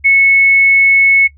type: tone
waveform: sine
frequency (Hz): 2200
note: C#7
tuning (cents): -14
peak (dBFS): -5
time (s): 0.04-1.28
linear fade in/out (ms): 20
effects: noise-tail reverb RT60 0.1 s tail -22 dB re dry + added 72 Hz sine -40 dBFS peak until 1.37 s